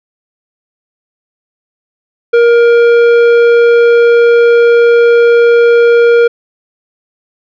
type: tone with tanh clipping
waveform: triangle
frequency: 470.8 Hz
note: A#4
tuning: 17 cents sharp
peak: -5 dBFS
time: 2.33-6.28 s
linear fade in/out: 10 ms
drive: 15 dB
effects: none